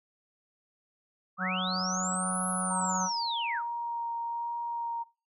sine linear two-way sweep, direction up then down, 1108.7 to 10910 to 1108.7 Hz, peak -32 dBFS, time 1.37-3.63 s, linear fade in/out 50 ms, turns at 2.47 s
harmonic tone, 185 Hz, F#3, in tune, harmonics 1 / 3 / 4 / 5 / 6 / 7 / 8, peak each -32 / -42 / -38 / -45 / -41 / -35 / -44 dBFS, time 1.38-3.1 s, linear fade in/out 50 ms
sine tone with vibrato, 937 Hz, A#5, 9 cents sharp, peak -31 dBFS, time 2.7-5.04 s, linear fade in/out 20 ms, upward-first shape sine, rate 1.2 Hz, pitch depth 9 cents each way
effects noise-tail reverb RT60 0.3 s tail -20 dB re dry

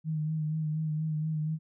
sine tone with vibrato, 155.5 Hz, D#3, 1 cent flat, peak -28 dBFS, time 0.04-1.59 s, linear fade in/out 50 ms, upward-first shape sine, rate 4.2 Hz, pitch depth 32 cents each way, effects none

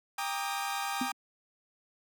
sawtooth chord, Eb major seventh, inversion first, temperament equal with one note detuned, 796.8 / 932.3 / 1174.7 / 1244.5 Hz, G5 / Bb5 / D6 / Eb6, +28 / 0 / 0 / 0 cents, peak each -31 / -36 / -37 / -35 dBFS, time 0.18-1.12 s, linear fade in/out 5 ms
sine tone with exponential decay, 252.7 Hz, B3, 40 cents sharp, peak -26 dBFS, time 1.01-1.13 s, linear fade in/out 5 ms, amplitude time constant 24 ms
effects none

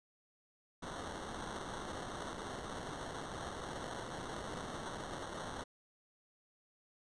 violet noise with sample-and-hold, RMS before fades -44 dBFS, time 0.82-5.64 s, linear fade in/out 10 ms, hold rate 2450 Hz, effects resampled to 22050 Hz

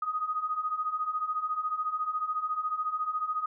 sine beating tone pair, 1239 / 1253 Hz, D#6 / D#6, -8 / +12 cents, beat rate 14 Hz, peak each -34 / -30 dBFS, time 0.02-3.46 s, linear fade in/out 5 ms, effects none

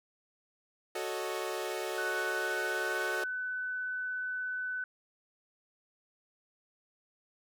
sawtooth chord, D# half-diminished seventh, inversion first, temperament equal, 370 / 440 / 554.4 / 622.3 Hz, F#4 / A4 / C#5 / D#5, 0 / 0 / 0 / 0 cents, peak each -34 / -35 / -38 / -37 dBFS, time 0.95-3.24 s, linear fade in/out 5 ms
sine tone with pitch glide, 1489 to 1502.8 Hz, F#6 to F#6, +11 to +26 cents, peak -33 dBFS, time 1.98-4.84 s, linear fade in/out 2 ms, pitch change +15 cents, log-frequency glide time 2.16-3.05 s
effects none

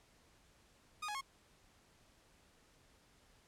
sawtooth tone with pitch steps, 1232 / 836 / 1084 Hz, D#6 / G#5 / C#6, -17 / +11 / -39 cents, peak -36 dBFS, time 1.02-1.212 s, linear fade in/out 10 ms, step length 64 ms, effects pink hiss -68 dBFS RMS until 3.47 s + low-pass 10000 Hz 12 dB/octave

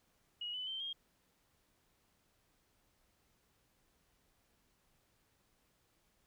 sine tone with pitch steps, 2898 / 3005 / 3117 / 3232 Hz, F#7 / F#7 / G7 / G#7, -37 / +26 / -11 / -48 cents, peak -39 dBFS, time 0.41-0.93 s, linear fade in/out 5 ms, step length 130 ms, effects pink hiss -75 dBFS RMS until 6.26 s

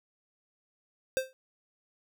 square tone with exponential decay, 523.3 Hz, C5, in tune, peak -23 dBFS, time 1.17-1.33 s, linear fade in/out 0 ms, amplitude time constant 33 ms, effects none

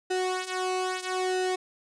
sawtooth tone with flanger, 370 Hz, F#4, in tune, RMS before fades -29 dBFS, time 0.1-1.56 s, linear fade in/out 10 ms, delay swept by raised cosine 1.8 to 3.3 ms, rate 0.78 Hz, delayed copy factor -0.75, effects resampled to 22050 Hz

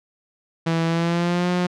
sawtooth tone with pitch glide, 164.81 to 178.69 Hz, E3 to F3, 0 to +40 cents, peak -15 dBFS, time 0.66-1.67 s, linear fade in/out 10 ms, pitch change +140 cents, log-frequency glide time 0.86-1.49 s, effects low-pass 5000 Hz 12 dB/octave

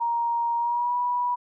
sine tone with pitch glide, 938 to 976.7 Hz, A#5 to B5, +11 to -20 cents, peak -22 dBFS, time 0-1.36 s, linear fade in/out 20 ms, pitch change +69 cents, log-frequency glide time 0.57-0.96 s, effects none

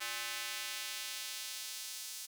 square tone with high-pass filter sweep, 117.5 Hz, A#2, 14 cents sharp, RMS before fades -42 dBFS, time 0-2.27 s, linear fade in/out 20 ms, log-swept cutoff 1800 to 5700 Hz, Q 0.86, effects none

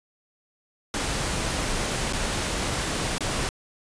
pink noise with dropouts, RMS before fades -27 dBFS, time 0.94-3.49 s, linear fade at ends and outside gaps 1 ms, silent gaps 2.126-2.133 / 3.182-3.207 s, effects resampled to 22050 Hz

